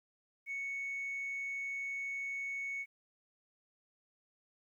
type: tone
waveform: sine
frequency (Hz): 2217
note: C#7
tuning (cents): 0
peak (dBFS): -35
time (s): 0.46-2.86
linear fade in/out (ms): 50
effects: tanh soft clip ceiling -34 dBFS + 12-bit